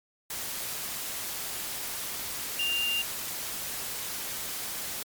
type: tone in noise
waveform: sine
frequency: 2794 Hz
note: F7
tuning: in tune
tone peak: -26 dBFS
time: 2.59-3.02 s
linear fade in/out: 5 ms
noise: white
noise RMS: -35 dBFS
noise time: 0.3-5.03 s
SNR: +6 dB
effects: MP3 96 kbps